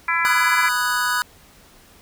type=harmonic tone; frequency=335.2 Hz; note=E4; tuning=29 cents sharp; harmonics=3 / 4 / 5 / 6 / 7; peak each=-24 / -24 / -24 / -24 / -24 dBFS; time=0.08-0.69 s; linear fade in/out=5 ms
type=chord; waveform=square; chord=G# minor seventh; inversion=first; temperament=equal; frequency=987.8 / 1244.5 / 1480 / 1661.2 Hz; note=B5 / D#6 / F#6 / G#6; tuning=0 / 0 / 0 / 0 cents; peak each=-26 / -26 / -23 / -28 dBFS; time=0.25-1.22 s; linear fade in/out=0 ms
type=clicks; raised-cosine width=0.5 ms; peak=-33 dBFS; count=2; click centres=0.642 / 0.658 s
effects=pink hiss -50 dBFS RMS until 2.01 s

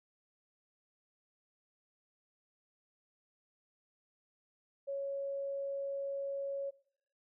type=tone; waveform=sine; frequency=554.4 Hz; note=C#5; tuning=in tune; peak=-35 dBFS; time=4.87-6.71 s; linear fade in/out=20 ms; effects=noise-tail reverb RT60 0.6 s tail -20 dB re dry

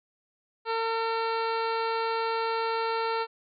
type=harmonic tone; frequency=453.2 Hz; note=A#4; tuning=49 cents flat; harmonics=1 / 2 / 3 / 4 / 5 / 6 / 7 / 8 / 9 / 10; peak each=-30 / -30 / -33 / -42 / -42 / -42 / -50 / -49 / -42 / -47 dBFS; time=0.65-3.27 s; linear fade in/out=50 ms; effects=none

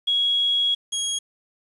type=tone pair in turn; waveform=sine / 20% pulse; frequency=3322 / 3293 Hz; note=G#7 / G#7; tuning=0 / -15 cents; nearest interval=unison; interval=15 cents; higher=first; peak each=-18 dBFS; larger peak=neither; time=0.07-0.75 / 0.92-1.19 s; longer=first; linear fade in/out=10 ms; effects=resampled to 24000 Hz + 8-bit

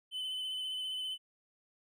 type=tone with vibrato; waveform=triangle; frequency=3033 Hz; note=F#7; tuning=42 cents sharp; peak=-34 dBFS; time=0.11-1.18 s; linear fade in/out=50 ms; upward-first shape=triangle; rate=15 Hz; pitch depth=28 cents each way; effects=none

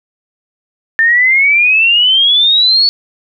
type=exponential sweep; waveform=sine; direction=up; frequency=1786 to 4470 Hz; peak=-6 dBFS; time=0.99-2.89 s; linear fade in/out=0 ms; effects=none

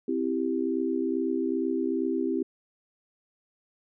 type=chord; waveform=sine; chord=C major; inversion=none; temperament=equal; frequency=261.6 / 329.6 / 392 Hz; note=C4 / E4 / G4; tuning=0 / 0 / 0 cents; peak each=-29 / -29 / -30 dBFS; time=0.08-2.43 s; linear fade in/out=5 ms; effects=none

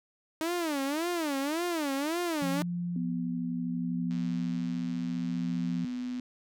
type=tone with vibrato; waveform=sawtooth; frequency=309.3 Hz; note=D#4; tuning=10 cents flat; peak=-25 dBFS; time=0.41-2.62 s; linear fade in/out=0 ms; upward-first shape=sine; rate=1.8 Hz; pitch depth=230 cents each way
type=tone with tremolo; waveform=sine; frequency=174.61 Hz; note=F3; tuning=in tune; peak=-30 dBFS; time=2.42-5.85 s; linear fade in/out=2 ms; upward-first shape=sine; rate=0.69 Hz; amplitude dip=35%
type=tone with pitch glide; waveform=sine; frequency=246.9 to 249.5 Hz; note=B3 to B3; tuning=0 to +18 cents; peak=-32 dBFS; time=2.96-6.2 s; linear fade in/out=2 ms; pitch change=+18 cents; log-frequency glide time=4.18-4.86 s
type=click train; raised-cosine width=0.2 ms; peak=-33 dBFS; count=245; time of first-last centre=4.11-6.195 s; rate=117 Hz
effects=none

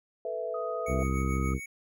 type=chord; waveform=sine; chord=A suspended second; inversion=none; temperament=equal; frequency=440 / 493.9 / 659.3 Hz; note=A4 / B4 / E5; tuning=0 / 0 / 0 cents; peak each=-37 / -35 / -34 dBFS; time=0.25-1.03 s; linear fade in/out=2 ms
type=tone with pitch glide; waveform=sine; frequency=1249 to 1258.4 Hz; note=D#6 to D#6; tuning=+6 to +19 cents; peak=-37 dBFS; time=0.54-1.54 s; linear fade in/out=5 ms; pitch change=+13 cents; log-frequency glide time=1.08-1.14 s
type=tone with tremolo; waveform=square; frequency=2230 Hz; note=C#7; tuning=10 cents sharp; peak=-38 dBFS; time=0.86-1.66 s; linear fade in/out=5 ms; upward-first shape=sine; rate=6.9 Hz; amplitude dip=65%
type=harmonic tone; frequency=66.2 Hz; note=C2; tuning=21 cents sharp; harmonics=1 / 2 / 3 / 4 / 5 / 6 / 7; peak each=-29 / -32 / -34 / -37 / -38 / -41 / -42 dBFS; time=0.87-1.6 s; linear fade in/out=50 ms
effects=none

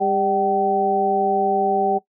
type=harmonic tone with a mistuned harmonic; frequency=199.4 Hz; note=G3; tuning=30 cents sharp; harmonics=1 / 2 / 3 / 4; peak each=-28 / -22 / -27 / -18 dBFS; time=0-1.99 s; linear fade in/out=20 ms; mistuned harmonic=4; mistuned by=-66 cents; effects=noise-tail reverb RT60 0.1 s tail -18 dB re dry

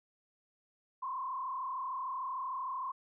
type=tone with frequency modulation; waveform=sine; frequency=1046.5 Hz; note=C6; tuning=in tune; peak=-35 dBFS; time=1.02-2.92 s; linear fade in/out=10 ms; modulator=33.3 Hz; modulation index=1.5; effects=none

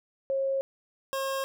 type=tone pair in turn; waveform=sine / 25% pulse; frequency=541 / 539 Hz; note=C#5 / C#5; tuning=-42 / -49 cents; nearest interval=unison; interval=7 cents; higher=first; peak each=-25 dBFS; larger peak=neither; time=0.3-0.61 / 1.13-1.44 s; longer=neither; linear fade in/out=0 ms; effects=none

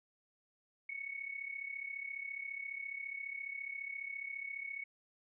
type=tone with amplitude modulation; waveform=sine; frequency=2217 Hz; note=C#7; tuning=in tune; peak=-37 dBFS; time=0.89-4.84 s; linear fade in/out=5 ms; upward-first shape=sine; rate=34.6 Hz; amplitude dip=75%; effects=none

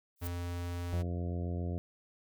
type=noise with exponential growth; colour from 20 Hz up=violet; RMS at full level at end=-39 dBFS; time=0.16-0.27 s; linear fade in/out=0 ms; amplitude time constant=23 ms
type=tone; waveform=square; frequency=87.31 Hz; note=F2; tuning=in tune; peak=-36 dBFS; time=0.21-1.03 s; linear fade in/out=20 ms
type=harmonic tone; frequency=87.31 Hz; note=F2; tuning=in tune; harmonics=1 / 2 / 3 / 4 / 5 / 6 / 7 / 8; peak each=-34 / -40 / -44 / -46 / -48 / -50 / -51 / -52 dBFS; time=0.93-1.78 s; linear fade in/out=0 ms
effects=none

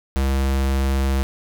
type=tone; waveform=square; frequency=67.3 Hz; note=C2; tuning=49 cents sharp; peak=-18 dBFS; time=0.16-1.23 s; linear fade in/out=0 ms; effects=none

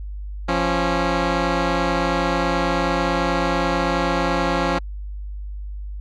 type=tone pair together; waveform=10% pulse; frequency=173.13 / 274.3 Hz; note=F3 / C#4; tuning=-15 / -18 cents; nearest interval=minor sixth; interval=797 cents; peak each=-13 dBFS; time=0.48-4.79 s; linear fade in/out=10 ms; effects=added 50 Hz sine -28 dBFS peak until 6 s + low-pass 4000 Hz 12 dB/octave

